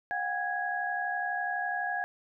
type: tone cluster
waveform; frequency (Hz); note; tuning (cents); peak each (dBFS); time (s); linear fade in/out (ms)
sine; 721 / 793 / 1660; F#5 / G5 / G#6; -45 / +20 / -1; -34 / -36 / -32; 0.11-2.04; 0
effects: none